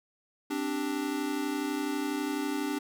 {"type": "chord", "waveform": "square", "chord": "C suspended second", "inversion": "none", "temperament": "equal", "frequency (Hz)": [261.6, 293.7, 392], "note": ["C4", "D4", "G4"], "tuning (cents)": [0, 0, 0], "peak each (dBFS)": [-37, -32, -38], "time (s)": [0.5, 2.79], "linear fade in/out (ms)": 10, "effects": []}